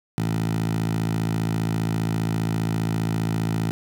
10% pulse tone with high-pass filter, 55 Hz, A1, in tune, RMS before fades -24 dBFS, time 0.18-3.71 s, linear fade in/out 0 ms, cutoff 130 Hz, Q 3.9, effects none

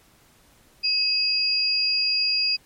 sine tone pair together, 2563 / 4838 Hz, E7 / D#8, -49 / -49 cents, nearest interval major seventh, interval 1100 cents, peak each -27 / -20 dBFS, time 0.83-2.57 s, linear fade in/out 20 ms, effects pink hiss -57 dBFS RMS until 2.65 s + MP3 64 kbps

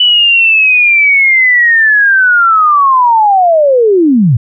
sine linear sweep, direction down, 2982 to 103.83 Hz, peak -4 dBFS, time 0-4.37 s, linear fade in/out 5 ms, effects none

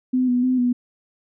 sine tone with pitch steps, 254.7 / 246.6 / 255.4 / 245.5 Hz, C4 / B3 / C4 / B3, -46 / -2 / -42 / -10 cents, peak -16 dBFS, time 0.13-0.73 s, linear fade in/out 10 ms, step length 150 ms, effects none

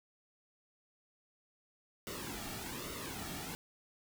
pink noise with flanger, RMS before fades -43 dBFS, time 2.07-3.55 s, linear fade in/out 0 ms, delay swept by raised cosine 1.2 to 1.99 ms, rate 1.2 Hz, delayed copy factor -0.65, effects none

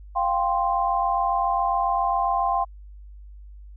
sine chord, F suspended second, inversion none, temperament just, 698.5 / 785.8 / 1047.7 Hz, F5 / G5 / C6, 0 / +4 / +2 cents, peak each -25 / -24 / -24 dBFS, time 0.15-2.65 s, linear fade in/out 20 ms, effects added 50 Hz sine -40 dBFS peak until 3.76 s

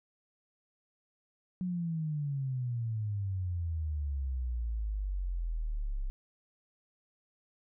sine exponential sweep, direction down, 185 to 32.7 Hz, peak -31 dBFS, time 1.61-6.1 s, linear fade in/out 0 ms, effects none

